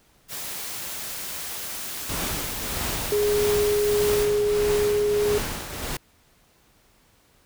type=noise; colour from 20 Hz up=white; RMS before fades=-33 dBFS; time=0.28-4.27 s; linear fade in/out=50 ms
type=noise with tremolo; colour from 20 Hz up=pink; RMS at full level=-28 dBFS; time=2.09-5.97 s; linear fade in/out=5 ms; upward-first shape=triangle; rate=1.6 Hz; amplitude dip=60%
type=tone; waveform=sine; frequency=415.3 Hz; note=G#4; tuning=in tune; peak=-19 dBFS; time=3.12-5.38 s; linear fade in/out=2 ms
effects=pink hiss -60 dBFS RMS until 7.45 s